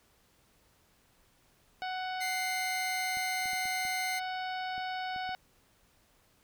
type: harmonic tone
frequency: 743 Hz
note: F#5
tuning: 7 cents sharp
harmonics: 1 / 2 / 3 / 4 / 5 / 6 / 7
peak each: -35 / -41 / -45 / -47 / -49 / -51 / -52 dBFS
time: 1.82-5.35 s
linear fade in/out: 0 ms
type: tone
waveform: sawtooth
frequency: 2093 Hz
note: C7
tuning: in tune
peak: -30 dBFS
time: 2.2-4.2 s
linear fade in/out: 20 ms
type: clicks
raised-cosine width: 3 ms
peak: -39 dBFS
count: 8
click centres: 3.171 / 3.457 / 3.533 / 3.655 / 3.852 / 4.78 / 5.162 / 5.292 s
effects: pink hiss -67 dBFS RMS until 6.43 s